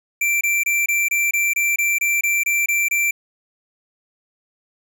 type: tone bursts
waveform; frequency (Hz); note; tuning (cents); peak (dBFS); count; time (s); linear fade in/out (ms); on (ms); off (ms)
square; 2349; D7; 0; -17; 13; 0.21-3.11; 5; 200; 25
effects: none